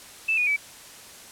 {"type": "tone with pitch steps", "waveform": "sine", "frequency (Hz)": [2637, 2460, 2296], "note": ["E7", "D#7", "D7"], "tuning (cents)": [0, -20, -40], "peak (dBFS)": -20, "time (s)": [0.28, 0.565], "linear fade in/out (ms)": 10, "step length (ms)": 95, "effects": ["white hiss -45 dBFS RMS until 1.31 s", "low-pass 11000 Hz 12 dB/octave"]}